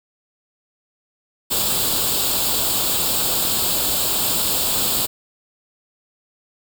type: noise with comb filter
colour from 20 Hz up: white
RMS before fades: -20 dBFS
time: 1.5-5.07 s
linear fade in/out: 20 ms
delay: 0.25 ms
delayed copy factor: +0.7
effects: none